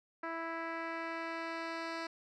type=tone with low-pass filter sweep; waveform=10% pulse; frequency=329.6 Hz; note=E4; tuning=in tune; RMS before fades=-40 dBFS; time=0.23-2.07 s; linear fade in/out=5 ms; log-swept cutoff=1700 to 4400 Hz; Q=1.3; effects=none